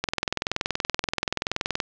click train, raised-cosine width 0.2 ms, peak -6 dBFS, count 38, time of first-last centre 0.04-1.802 s, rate 21 Hz, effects low-pass 6000 Hz 12 dB/octave + 8-bit

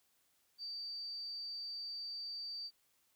sine tone with amplitude modulation, 4634 Hz, D8, 24 cents flat, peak -40 dBFS, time 0.58-2.71 s, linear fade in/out 50 ms, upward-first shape sine, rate 228 Hz, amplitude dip 25%, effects white hiss -75 dBFS RMS until 3.15 s

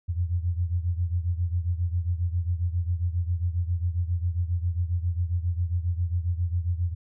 sine beating tone pair, 85.3 / 92.7 Hz, F2 / F#2, -40 / +4 cents, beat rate 7.4 Hz, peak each -25 / -29 dBFS, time 0.08-6.95 s, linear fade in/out 20 ms, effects none

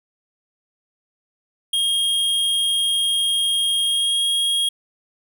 square tone with pitch glide, 3244 to 3272 Hz, G#7 to G#7, -41 to -26 cents, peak -18 dBFS, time 1.73-4.69 s, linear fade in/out 5 ms, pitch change +15 cents, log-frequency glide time 3.81-4.26 s, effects none

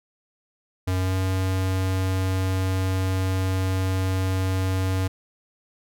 square tone with pitch glide, 92.6 to 94.16 Hz, F#2 to F#2, +2 to +31 cents, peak -22 dBFS, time 0.87-5.08 s, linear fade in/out 10 ms, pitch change +29 cents, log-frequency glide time 0.98-1.15 s, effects none

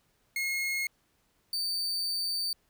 40% pulse tone pair in turn, 2158 / 4592 Hz, C#7 / D8, -47 / -40 cents, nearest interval octave + minor second, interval 1307 cents, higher second, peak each -28 dBFS, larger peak neither, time 0.36-0.87 / 1.53-2.53 s, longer second, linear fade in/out 2 ms, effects pink hiss -71 dBFS RMS until 2.69 s

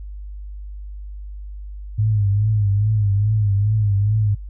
sine tone with vibrato, 103.83 Hz, G#2, in tune, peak -15 dBFS, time 1.98-4.35 s, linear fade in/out 10 ms, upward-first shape triangle, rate 2.4 Hz, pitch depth 98 cents each way, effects noise-tail reverb RT60 0.1 s tail -20 dB re dry + added 50 Hz sine -30 dBFS peak until 4.49 s

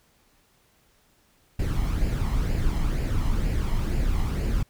brown noise with flanger, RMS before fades -24 dBFS, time 1.59-4.63 s, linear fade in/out 5 ms, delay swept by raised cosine 0.41 to 0.99 ms, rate 2.1 Hz, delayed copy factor +0.5, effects pink hiss -63 dBFS RMS until 4.69 s

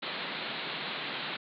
white band-pass noise, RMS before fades -37 dBFS, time 0.02-1.37 s, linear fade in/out 10 ms, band 130 to 4200 Hz, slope 96 dB/octave, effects none

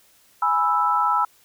sine chord, E major, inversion first, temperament equal, 830.6 / 987.8 / 1318.5 Hz, G#5 / B5 / E6, 0 / 0 / 0 cents, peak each -24 / -22 / -20 dBFS, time 0.42-1.25 s, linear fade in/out 5 ms, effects white hiss -57 dBFS RMS until 1.44 s

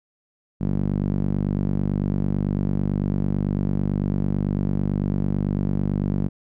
sawtooth tone with band-pass filter, 49 Hz, G1, in tune, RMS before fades -23 dBFS, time 0.6-6.29 s, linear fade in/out 20 ms, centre 190 Hz, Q 1.8, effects none

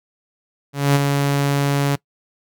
sawtooth tone with ADSR envelope, 141.2 Hz, C#3, 32 cents sharp, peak -7 dBFS, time 0.73-1.96 s, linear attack 220 ms, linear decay 28 ms, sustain -5 dB, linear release 11 ms, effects noise-tail reverb RT60 0.1 s tail -22 dB re dry

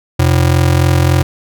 square ring-modulated tone, 108.7 Hz, A2, 21 cents flat, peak -6 dBFS, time 0.19-1.23 s, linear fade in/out 5 ms, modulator 21.8 Hz, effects none

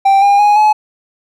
triangle tone with pitch steps, 784 / 806 / 828.7 / 852 Hz, G5 / G5 / G#5 / G#5, 0 / +48 / -4 / +44 cents, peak -4 dBFS, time 0.05-0.73 s, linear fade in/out 10 ms, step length 170 ms, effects none

